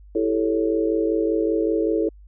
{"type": "chord", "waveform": "sine", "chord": "A dominant seventh", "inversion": "second", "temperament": "equal with one note detuned", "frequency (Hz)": [329.6, 394.7, 440, 554.4], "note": ["E4", "G4", "A4", "C#5"], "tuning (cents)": [0, 12, 0, 0], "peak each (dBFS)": [-22, -28, -22, -28], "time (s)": [0.15, 2.09], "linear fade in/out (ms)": 5, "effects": ["added 50 Hz sine -43 dBFS peak until 2.27 s"]}